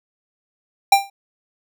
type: tone with exponential decay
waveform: square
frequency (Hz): 792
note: G5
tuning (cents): +18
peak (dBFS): -6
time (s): 0.92-1.1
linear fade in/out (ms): 5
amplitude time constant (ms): 37
effects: none